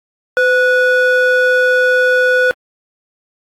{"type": "ring-modulated tone", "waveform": "triangle", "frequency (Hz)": 987.8, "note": "B5", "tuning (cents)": 0, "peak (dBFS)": -4, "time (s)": [0.37, 2.51], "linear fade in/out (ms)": 0, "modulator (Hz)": 481, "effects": ["AAC 64 kbps"]}